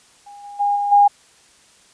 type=tone with level steps; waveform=sine; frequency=814 Hz; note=G#5; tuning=35 cents flat; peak=-37 / -33 / -15 / -18 / -8 dBFS; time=0.26-1.08 s; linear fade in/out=10 ms; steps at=0.43 / 0.59 / 0.75 / 0.91 s; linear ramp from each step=20 ms; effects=white hiss -52 dBFS RMS until 1.93 s + resampled to 22050 Hz